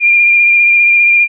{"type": "tone with vibrato", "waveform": "sine", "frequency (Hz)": 2400, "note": "D7", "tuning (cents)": 37, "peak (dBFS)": -5, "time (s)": [0, 1.28], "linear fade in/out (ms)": 50, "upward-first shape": "square", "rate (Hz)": 15, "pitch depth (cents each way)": 14, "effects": []}